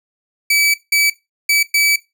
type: tone bursts at uneven times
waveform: sawtooth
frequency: 2296 Hz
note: D7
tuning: 40 cents flat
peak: -8 dBFS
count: 4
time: 0.5-0.74 / 0.92-1.1 / 1.49-1.63 / 1.74-1.96 s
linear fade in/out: 5 ms
effects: noise-tail reverb RT60 0.2 s tail -17 dB re dry